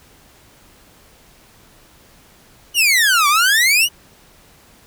sawtooth exponential two-way sweep, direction down then up, 2993 to 1131 to 2993 Hz, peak -8 dBFS, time 2.74-3.89 s, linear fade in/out 50 ms, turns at 3.28 s, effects pink hiss -49 dBFS RMS until 4.86 s

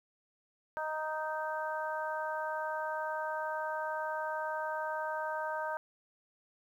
harmonic tone, 311.1 Hz, D#4, in tune, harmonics 2 / 3 / 4 / 5, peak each -38 / -37 / -43 / -40 dBFS, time 0.77-5.77 s, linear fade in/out 0 ms, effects 11-bit

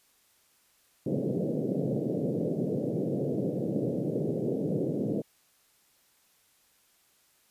pink band-pass noise, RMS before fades -30 dBFS, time 1.06-5.22 s, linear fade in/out 5 ms, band 130 to 560 Hz, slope 48 dB/octave, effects white hiss -66 dBFS RMS until 7.5 s + resampled to 32000 Hz

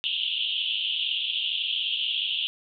pink band-pass noise, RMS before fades -28 dBFS, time 0.04-2.47 s, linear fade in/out 0 ms, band 2800 to 3500 Hz, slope 96 dB/octave, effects none

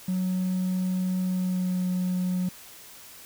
triangle tone with pitch glide, 184.5 to 181.96 Hz, F#3 to F#3, -5 to -29 cents, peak -21 dBFS, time 0.08-2.49 s, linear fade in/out 5 ms, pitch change -24 cents, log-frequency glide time 1.22-1.89 s, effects tanh soft clip ceiling -19 dBFS + white hiss -47 dBFS RMS until 3.25 s

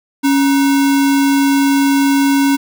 sine tone with sample-and-hold, 277.2 Hz, C#4, in tune, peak -9 dBFS, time 0.23-2.57 s, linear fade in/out 20 ms, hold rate 1225 Hz, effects none

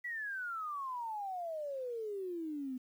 sine exponential sweep, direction down, 1975.5 to 249.2 Hz, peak -37 dBFS, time 0.04-2.78 s, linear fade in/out 10 ms, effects 11-bit

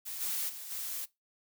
blue noise with level steps, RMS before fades -40 / -34 / -44 / -38 dBFS, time 0.05-1.06 s, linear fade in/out 20 ms, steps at 0.2 / 0.48 / 0.7 s, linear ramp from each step 20 ms, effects noise-tail reverb RT60 0.2 s tail -21 dB re dry

